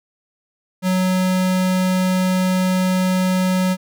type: tone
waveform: square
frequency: 185 Hz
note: F#3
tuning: in tune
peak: -16 dBFS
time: 0.82-3.77 s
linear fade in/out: 50 ms
effects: none